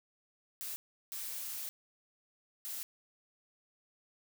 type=noise bursts at uneven times; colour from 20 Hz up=blue; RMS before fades=-41 dBFS; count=3; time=0.61-0.76 / 1.12-1.69 / 2.65-2.83 s; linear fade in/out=0 ms; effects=none